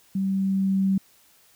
sine tone with level ramp, 192.9 Hz, G3, 28 cents flat, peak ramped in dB -22 to -18 dBFS, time 0.15-0.98 s, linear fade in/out 5 ms, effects white hiss -58 dBFS RMS until 1.55 s

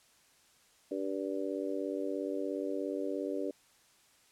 harmonic tone, 97 Hz, G2, 18 cents flat, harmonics 3 / 4 / 5 / 6, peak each -37 / -38 / -39 / -40 dBFS, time 0.91-3.51 s, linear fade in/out 5 ms, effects white hiss -65 dBFS RMS until 4.31 s + low-pass 10000 Hz 12 dB/octave

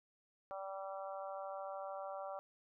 harmonic tone, 193.8 Hz, G3, 20 cents flat, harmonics 3 / 4 / 5 / 6 / 7, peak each -45 / -47 / -54 / -51 / -54 dBFS, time 0.51-2.39 s, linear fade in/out 0 ms, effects none

